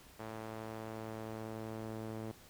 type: tone with band-pass filter sweep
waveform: sawtooth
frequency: 110.6 Hz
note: A2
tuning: 9 cents sharp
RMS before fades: -44 dBFS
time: 0.19-2.32 s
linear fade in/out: 10 ms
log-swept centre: 800 to 380 Hz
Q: 0.73
effects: pink hiss -59 dBFS RMS until 2.49 s